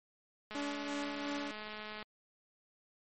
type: click train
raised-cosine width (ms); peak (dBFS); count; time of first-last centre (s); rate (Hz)
0.3; -29; 324; 0.51-2.026; 213
type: tone with tremolo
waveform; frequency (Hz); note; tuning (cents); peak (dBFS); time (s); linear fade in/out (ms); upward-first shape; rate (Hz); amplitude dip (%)
sawtooth; 287.1; D4; -39; -32; 0.55-1.51; 0; sine; 2.9; 40
effects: MP3 32 kbps